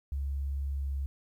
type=tone with pitch glide; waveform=sine; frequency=69.3 to 68.66 Hz; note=C#2 to C#2; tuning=0 to -16 cents; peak=-30 dBFS; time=0.12-1.06 s; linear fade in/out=0 ms; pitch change=-16 cents; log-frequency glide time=0.71-0.94 s; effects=11-bit